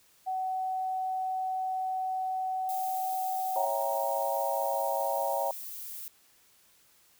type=tone; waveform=sine; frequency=752 Hz; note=F#5; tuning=28 cents sharp; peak=-29 dBFS; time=0.26-3.67 s; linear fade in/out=20 ms
type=noise; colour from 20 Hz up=violet; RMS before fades=-41 dBFS; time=2.69-6.08 s; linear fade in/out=0 ms
type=chord; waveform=sine; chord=C# diminished seventh; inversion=none; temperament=equal; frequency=554.4 / 659.3 / 784 / 932.3 Hz; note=C#5 / E5 / G5 / Bb5; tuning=0 / 0 / 0 / 0 cents; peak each=-33 dBFS; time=3.56-5.51 s; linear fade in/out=2 ms
effects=white hiss -63 dBFS RMS until 7.19 s